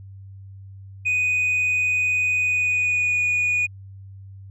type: tone with pitch glide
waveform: sine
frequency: 2489 to 2460 Hz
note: D#7 to D#7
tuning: 0 to -20 cents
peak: -16 dBFS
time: 1.05-3.67 s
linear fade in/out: 20 ms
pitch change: -20 cents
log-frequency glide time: 2.38-3.21 s
effects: tanh soft clip ceiling -17 dBFS + added 97 Hz sine -38 dBFS peak until 4.5 s